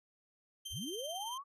sawtooth tone with tremolo, 3136 Hz, G7, in tune, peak -37 dBFS, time 0.65-1.38 s, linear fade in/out 10 ms, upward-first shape sine, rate 18 Hz, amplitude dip 45%
sine linear sweep, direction up, 35.6 to 1160 Hz, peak -40 dBFS, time 0.7-1.44 s, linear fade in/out 50 ms
effects resampled to 32000 Hz

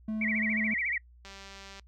triangle tone, 217.2 Hz, A3, 22 cents flat, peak -28 dBFS, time 0.08-0.74 s, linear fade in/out 5 ms
sine tone with vibrato, 2100 Hz, C7, 6 cents sharp, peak -28 dBFS, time 0.21-0.98 s, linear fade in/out 5 ms, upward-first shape sine, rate 14 Hz, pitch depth 190 cents each way
click train, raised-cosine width 0.2 ms, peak -30 dBFS, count 108, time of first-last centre 1.25-1.796 s, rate 196 Hz
effects noise-tail reverb RT60 0.1 s tail -25 dB re dry + added 60 Hz sine -53 dBFS peak until 1.87 s

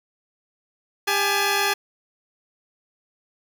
10% pulse tone pair together, 400 / 847.6 Hz, G4 / G#5, +35 / +35 cents, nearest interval octave + minor second, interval 1300 cents, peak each -14 dBFS, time 1.07-1.74 s, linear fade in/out 10 ms, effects none

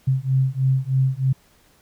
sine beating tone pair, 130.81 / 134.01 Hz, C3 / C3, 0 / +42 cents, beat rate 3.2 Hz, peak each -20 dBFS, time 0.07-1.33 s, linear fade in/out 10 ms, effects pink hiss -57 dBFS RMS until 1.81 s

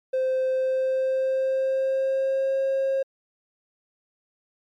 triangle tone with pitch glide, 520 to 538 Hz, C5 to C5, -11 to +48 cents, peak -18 dBFS, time 0.13-3.03 s, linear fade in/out 10 ms, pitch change +59 cents, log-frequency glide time 0.48-2.58 s, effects tanh soft clip ceiling -16 dBFS + MP3 96 kbps

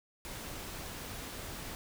pink noise, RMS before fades -43 dBFS, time 0.25-1.75 s, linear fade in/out 0 ms, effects none

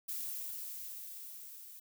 violet noise with level ramp, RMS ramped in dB -39 to -52 dBFS, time 0.08-1.8 s, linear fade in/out 10 ms, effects none

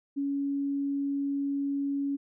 sine tone, 280 Hz, C#4, 18 cents sharp, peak -27 dBFS, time 0.16-2.17 s, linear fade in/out 20 ms, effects none

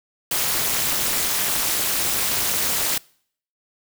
white noise with amplitude modulation, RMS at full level -18 dBFS, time 0.31-2.98 s, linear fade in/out 5 ms, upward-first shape sine, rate 288 Hz, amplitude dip 95%, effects noise-tail reverb RT60 0.6 s tail -25 dB re dry

